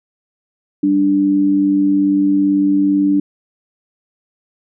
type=tone pair together; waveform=sine; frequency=196.02 / 293.7 Hz; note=G3 / D4; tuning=0 / 0 cents; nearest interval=perfect fifth; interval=700 cents; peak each=-20 / -11 dBFS; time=0.83-3.2 s; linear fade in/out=5 ms; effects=none